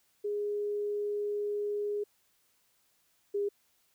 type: tone pair in turn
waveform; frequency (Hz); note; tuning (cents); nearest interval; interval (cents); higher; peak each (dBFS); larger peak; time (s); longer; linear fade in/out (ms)
sine; 413.1 / 405.8; G#4 / G#4; -9 / -40; unison; 31; first; -30 / -28; second; 0.24-2.04 / 3.34-3.49; first; 10
effects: white hiss -71 dBFS RMS until 3.94 s